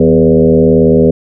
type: tone with frequency modulation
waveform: sine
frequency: 329.6 Hz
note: E4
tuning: in tune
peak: -4 dBFS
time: 0-1.11 s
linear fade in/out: 5 ms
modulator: 78.2 Hz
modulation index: 2.5
effects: none